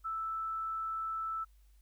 sine tone, 1318.5 Hz, E6, in tune, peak -34 dBFS, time 0.04-1.45 s, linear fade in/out 20 ms, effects added 50 Hz sine -59 dBFS peak until 1.81 s + white hiss -75 dBFS RMS until 1.81 s

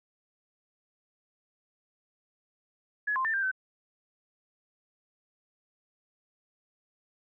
sine tone with pitch steps, 1690 / 1047 / 1787 / 1588 / 1528 Hz, G#6 / C6 / A6 / G6 / G6, +30 / +1 / +26 / +22 / -45 cents, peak -26 dBFS, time 3.07-3.515 s, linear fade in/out 10 ms, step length 89 ms, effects none

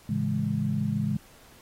sine chord, A major seventh, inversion none, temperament equal, 110 / 138.59 / 164.81 / 207.7 Hz, A2 / C#3 / E3 / G#3, 0 / 0 / 0 / 0 cents, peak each -32 / -30 / -32 / -28 dBFS, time 0.09-1.17 s, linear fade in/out 5 ms, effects pink hiss -55 dBFS RMS until 1.61 s + AAC 48 kbps

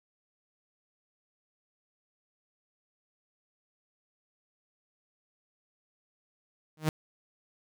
sawtooth tone with exponential growth, 155.56 Hz, D#3, in tune, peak -18 dBFS, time 6.77-6.89 s, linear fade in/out 2 ms, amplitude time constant 24 ms, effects none

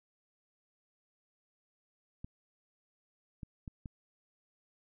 clicks, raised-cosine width 5 ms, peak -30 dBFS, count 4, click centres 2.245 / 3.432 / 3.678 / 3.858 s, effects none

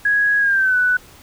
sine tone with pitch glide, 1661.2 to 1488.5 Hz, G#6 to F#6, 0 to +10 cents, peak -13 dBFS, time 0.05-0.97 s, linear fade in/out 5 ms, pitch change -190 cents, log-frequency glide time 0.39-0.77 s, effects pink hiss -45 dBFS RMS until 1.22 s

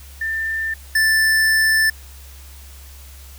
sine / square tone pair in turn, 1788 / 1762.4 Hz, A6 / A6, +27 / +2 cents, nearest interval unison, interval 25 cents, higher first, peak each -20 / -14 dBFS, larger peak second, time 0.21-0.74 / 0.95-1.9 s, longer second, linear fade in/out 5 ms, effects added 68 Hz sine -38 dBFS peak until 3.38 s + white hiss -45 dBFS RMS until 3.38 s

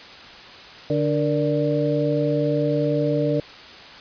harmonic tone with a mistuned harmonic, 146.83 Hz, D3, in tune, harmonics 1 / 2 / 3 / 4, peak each -24 / -24 / -24 / -24 dBFS, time 0.9-3.4 s, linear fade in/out 2 ms, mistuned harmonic 3, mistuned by +94 cents, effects white hiss -41 dBFS RMS until 4 s + resampled to 11025 Hz

